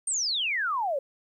sine exponential sweep, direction down, 9000 to 523.3 Hz, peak -25 dBFS, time 0.07-0.99 s, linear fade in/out 5 ms, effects 11-bit

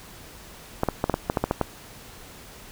clicks, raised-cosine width 1 ms, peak -7 dBFS, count 10, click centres 0.834 / 0.887 / 1.041 / 1.097 / 1.141 / 1.299 / 1.372 / 1.44 / 1.511 / 1.613 s, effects pink hiss -45 dBFS RMS until 2.71 s

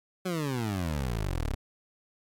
20% pulse exponential sweep, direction down, 190 to 32.88 Hz, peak -24 dBFS, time 0.25-1.55 s, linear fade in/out 10 ms, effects AAC 64 kbps

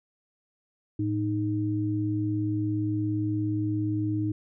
sine tone pair together, 109.1 / 310.1 Hz, A2 / D#4, -14 / -6 cents, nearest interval octave + tritone, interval 1808 cents, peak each -28 / -27 dBFS, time 0.99-4.32 s, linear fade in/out 5 ms, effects none

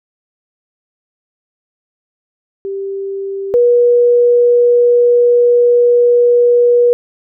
sine tone pair in turn, 392 / 482.4 Hz, G4 / B4, 0 / -41 cents, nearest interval major third, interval 359 cents, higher second, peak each -18 / -6 dBFS, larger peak second, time 2.65-3.54 / 3.54-6.93 s, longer second, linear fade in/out 0 ms, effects none

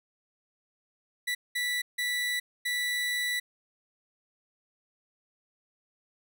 30% pulse tone bursts at uneven times, 1965 Hz, B6, 9 cents flat, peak -25 dBFS, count 4, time 1.27-1.35 / 1.55-1.82 / 1.98-2.4 / 2.65-3.4 s, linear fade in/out 10 ms, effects none

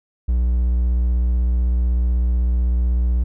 triangle tone with vibrato, 60.5 Hz, B1, 35 cents flat, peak -13 dBFS, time 0.28-3.24 s, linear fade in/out 10 ms, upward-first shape square, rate 16 Hz, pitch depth 25 cents each way, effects none

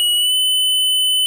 square tone with pitch glide, 2921 to 3017 Hz, F#7 to F#7, -23 to +33 cents, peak -14 dBFS, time 0-1.26 s, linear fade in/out 0 ms, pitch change +56 cents, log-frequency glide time 0.16-0.34 s, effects none

